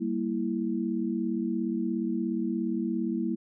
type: chord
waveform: sine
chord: E diminished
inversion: first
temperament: equal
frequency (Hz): 196 / 233.1 / 329.6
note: G3 / Bb3 / E4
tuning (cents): 0 / 0 / 0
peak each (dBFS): -32 / -30 / -31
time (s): 0-3.36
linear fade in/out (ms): 20
effects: none